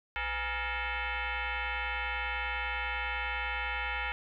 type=tone with frequency modulation; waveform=sine; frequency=384.4 Hz; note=G4; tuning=34 cents flat; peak=-31 dBFS; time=0.16-4.12 s; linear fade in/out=0 ms; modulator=445 Hz; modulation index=5.5; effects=none